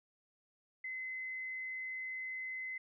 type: tone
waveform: sine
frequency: 2045 Hz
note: C7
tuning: 40 cents flat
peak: -39 dBFS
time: 0.84-2.78 s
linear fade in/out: 5 ms
effects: none